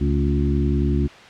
harmonic tone with a mistuned harmonic, 70.7 Hz, C#2, 35 cents sharp, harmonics 1 / 2 / 3 / 4 / 5, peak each -20 / -23 / -25 / -26 / -27 dBFS, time 0-1.08 s, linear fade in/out 20 ms, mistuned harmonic 3, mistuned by +58 cents, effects white hiss -42 dBFS RMS until 1.29 s + low-pass 3000 Hz 12 dB/octave

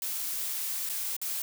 blue noise with dropouts, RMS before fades -33 dBFS, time 0.02-1.42 s, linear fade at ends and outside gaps 2 ms, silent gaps 0.891-0.896 / 1.166-1.215 s, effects none

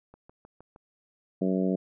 click train, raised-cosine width 1 ms, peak -36 dBFS, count 5, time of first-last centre 0.14-0.761 s, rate 6.44 Hz
harmonic tone, 93.9 Hz, F#2, 26 cents sharp, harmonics 2 / 3 / 4 / 5 / 6 / 7, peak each -26 / -30 / -32 / -34 / -36 / -37 dBFS, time 1.41-1.76 s, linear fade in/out 10 ms
effects none

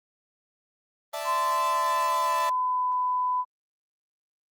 sawtooth chord, D suspended second, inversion none, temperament equal, 587.3 / 659.3 / 880 Hz, D5 / E5 / A5, 0 / 0 / 0 cents, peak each -31 / -30 / -31 dBFS, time 1.13-2.5 s, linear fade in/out 10 ms
sine tone with pitch glide, 1033 to 1000.7 Hz, C6 to B5, -22 to +23 cents, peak -23 dBFS, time 1.24-3.45 s, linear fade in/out 50 ms, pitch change -55 cents, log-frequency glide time 1.6-2.89 s
effects Opus 24 kbps

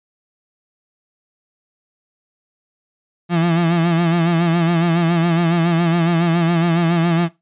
35% pulse tone with vibrato, 168.7 Hz, E3, 40 cents sharp, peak -12 dBFS, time 3.29-7.29 s, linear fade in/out 50 ms, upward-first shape sine, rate 7.2 Hz, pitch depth 62 cents each way, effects noise-tail reverb RT60 0.2 s tail -18 dB re dry + resampled to 8000 Hz

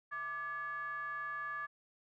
triangle ring-modulated tone, 261.6 Hz, C4, in tune, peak -33 dBFS, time 0.11-1.67 s, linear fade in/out 20 ms, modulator 1440 Hz, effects none

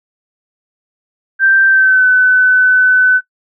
sine tone with pitch glide, 1568 to 1507.6 Hz, G6 to F#6, 0 to +32 cents, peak -6 dBFS, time 1.39-3.21 s, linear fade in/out 50 ms, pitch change -68 cents, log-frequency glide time 1.67-2.06 s, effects noise-tail reverb RT60 0.1 s tail -20 dB re dry

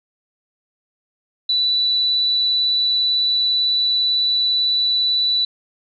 sine tone with vibrato, 3964 Hz, B7, 6 cents sharp, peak -15 dBFS, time 1.49-5.45 s, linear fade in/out 5 ms, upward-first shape sine, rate 18 Hz, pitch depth 8 cents each way, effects none

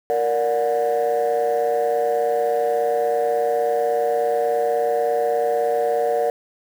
sine chord, Bb augmented, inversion none, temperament just, 466.2 / 582.7 / 728.4 Hz, Bb4 / D5 / F#5, 0 / -14 / -27 cents, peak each -19 / -21 / -21 dBFS, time 0.1-6.3 s, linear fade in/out 0 ms, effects tanh soft clip ceiling -13 dBFS + 7-bit

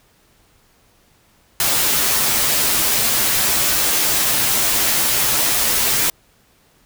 white noise with comb filter, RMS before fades -17 dBFS, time 1.6-6.1 s, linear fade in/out 2 ms, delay 11 ms, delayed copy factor -0.75, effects pink hiss -56 dBFS RMS until 6.85 s

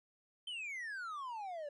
triangle exponential sweep, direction down, 3136 to 563 Hz, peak -39 dBFS, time 0.47-1.69 s, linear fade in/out 5 ms, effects resampled to 24000 Hz

